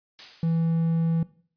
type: noise with exponential decay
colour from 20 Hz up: blue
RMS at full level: -33 dBFS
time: 0.19-0.88 s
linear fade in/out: 0 ms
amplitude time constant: 150 ms
type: tone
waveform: triangle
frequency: 164.81 Hz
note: E3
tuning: in tune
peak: -19 dBFS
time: 0.43-1.23 s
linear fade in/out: 2 ms
effects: noise-tail reverb RT60 0.5 s tail -19 dB re dry + resampled to 11025 Hz